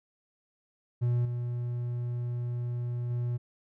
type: tone with level steps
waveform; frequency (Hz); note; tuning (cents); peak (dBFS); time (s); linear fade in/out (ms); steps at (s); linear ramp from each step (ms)
triangle; 121; B2; -35; -22 / -28 / -26; 1.01-3.38; 20; 1.25 / 3.1; 5
effects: none